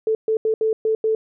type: tone bursts at uneven times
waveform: sine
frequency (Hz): 440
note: A4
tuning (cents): 0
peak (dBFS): -16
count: 6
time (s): 0.07-0.15 / 0.28-0.37 / 0.45-0.54 / 0.61-0.73 / 0.85-0.95 / 1.04-1.15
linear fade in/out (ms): 2
effects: none